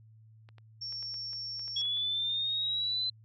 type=clicks; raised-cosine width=0.3 ms; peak=-39 dBFS; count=11; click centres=0.489 / 0.583 / 0.925 / 1.027 / 1.142 / 1.332 / 1.595 / 1.68 / 1.815 / 1.854 / 1.972 s
type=tone; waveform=sine; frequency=5470 Hz; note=F8; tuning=37 cents flat; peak=-36 dBFS; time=0.81-1.82 s; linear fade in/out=10 ms
type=exponential sweep; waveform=sine; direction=up; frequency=3344 to 4063 Hz; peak=-29 dBFS; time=1.76-3.1 s; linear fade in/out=5 ms
effects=added 110 Hz sine -54 dBFS peak until 3.24 s